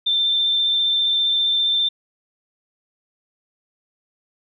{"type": "tone with vibrato", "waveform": "sine", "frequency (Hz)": 3567, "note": "A7", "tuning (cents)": 23, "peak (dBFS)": -16, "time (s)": [0.06, 1.89], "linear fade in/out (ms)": 10, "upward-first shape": "sine", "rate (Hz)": 15, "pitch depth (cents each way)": 12, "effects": []}